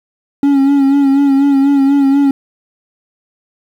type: tone with vibrato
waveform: triangle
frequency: 277.2 Hz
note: C#4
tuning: in tune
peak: -5 dBFS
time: 0.43-2.31 s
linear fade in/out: 2 ms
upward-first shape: sine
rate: 4.1 Hz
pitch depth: 41 cents each way
effects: 7-bit